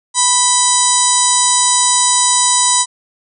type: harmonic tone with a mistuned harmonic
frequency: 986 Hz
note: B5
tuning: 3 cents flat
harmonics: 1 / 2 / 3 / 4 / 5 / 6 / 7 / 8 / 9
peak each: -16 / -27 / -28 / -19 / -24 / -20 / -18 / -17 / -16 dBFS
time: 0.14-2.86 s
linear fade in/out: 50 ms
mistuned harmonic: 3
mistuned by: +81 cents
effects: none